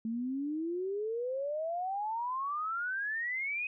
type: exponential sweep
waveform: sine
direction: up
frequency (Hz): 220 to 2533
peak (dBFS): -32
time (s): 0.05-3.67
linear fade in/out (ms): 2
effects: none